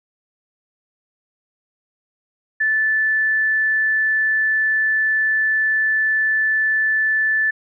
sine tone, 1751 Hz, A6, 9 cents flat, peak -15 dBFS, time 2.6-7.51 s, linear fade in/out 10 ms, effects none

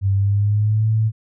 sine tone with pitch glide, 98 to 110 Hz, G2 to A2, 0 to 0 cents, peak -14 dBFS, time 0.01-1.12 s, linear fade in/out 50 ms, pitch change +200 cents, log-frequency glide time 0.14-0.88 s, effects none

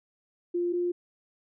sine tone pair in turn, 349.5 / 352.1 Hz, F4 / F4, +1 / +14 cents, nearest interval unison, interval 13 cents, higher second, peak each -25 dBFS, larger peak neither, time 0.54-0.73 / 0.73-0.92 s, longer neither, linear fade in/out 10 ms, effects none

